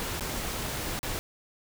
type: noise with dropouts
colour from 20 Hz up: pink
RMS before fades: -33 dBFS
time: 0-1.19 s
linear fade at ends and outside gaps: 0 ms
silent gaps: 0.196-0.208 / 0.991-1.03 s
effects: none